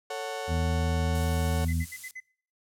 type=chord; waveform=35% pulse; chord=F# minor; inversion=first; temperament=just; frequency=444 / 555 / 740 Hz; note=A4 / C#5 / F#5; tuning=+16 / +2 / 0 cents; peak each=-35 dBFS; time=0.1-1.65 s; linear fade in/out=5 ms
type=harmonic tone; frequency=82.41 Hz; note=E2; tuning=in tune; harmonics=1 / 2 / 3; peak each=-26 / -32 / -36 dBFS; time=0.47-1.86 s; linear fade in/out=50 ms
type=noise; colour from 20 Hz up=violet; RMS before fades=-37 dBFS; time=1.15-2.11 s; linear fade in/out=0 ms
type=tone bursts; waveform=triangle; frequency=2029 Hz; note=B6; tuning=46 cents sharp; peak=-35 dBFS; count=5; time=1.68-2.204 s; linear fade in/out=10 ms; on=52 ms; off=66 ms
effects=noise-tail reverb RT60 0.5 s tail -22 dB re dry + low-pass 10000 Hz 12 dB/octave